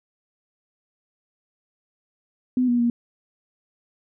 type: tone with pitch steps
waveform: sine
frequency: 252.2 / 241.6 / 237.2 Hz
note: B3 / B3 / A#3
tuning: +36 / -38 / +30 cents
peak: -17 dBFS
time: 2.57-2.9 s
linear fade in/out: 2 ms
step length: 110 ms
effects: none